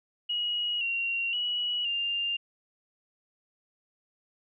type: tone with pitch steps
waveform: sine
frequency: 2900 / 2755 / 2927 / 2798 Hz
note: F#7 / F7 / F#7 / F7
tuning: -35 / -24 / -19 / +3 cents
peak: -27 dBFS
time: 0.29-2.37 s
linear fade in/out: 10 ms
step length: 520 ms
effects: none